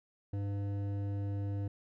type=tone with hard clipping; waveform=triangle; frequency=100.3 Hz; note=G2; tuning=40 cents sharp; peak=-35 dBFS; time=0.33-1.68 s; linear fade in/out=5 ms; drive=15 dB; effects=none